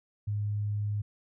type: tone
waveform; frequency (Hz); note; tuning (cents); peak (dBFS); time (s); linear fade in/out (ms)
sine; 103.83; G#2; 0; -28; 0.27-1.02; 10
effects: none